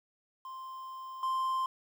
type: tone with level steps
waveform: triangle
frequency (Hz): 1046.5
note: C6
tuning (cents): 0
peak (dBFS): -39 / -27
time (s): 0.45-1.66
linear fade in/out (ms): 2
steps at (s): 1.23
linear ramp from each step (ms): 2
effects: 10-bit